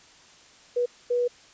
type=tone bursts at uneven times; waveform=sine; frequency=486.9 Hz; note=B4; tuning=25 cents flat; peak=-21 dBFS; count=2; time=0.76-0.86 / 1.1-1.28 s; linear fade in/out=10 ms; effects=white hiss -53 dBFS RMS until 1.53 s + resampled to 16000 Hz